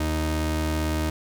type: tone pair together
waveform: sawtooth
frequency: 77.78 / 155.56 Hz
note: D#2 / D#3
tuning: 0 / 0 cents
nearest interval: octave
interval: 1200 cents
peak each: -20 / -22 dBFS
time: 0-1.1 s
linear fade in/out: 5 ms
effects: none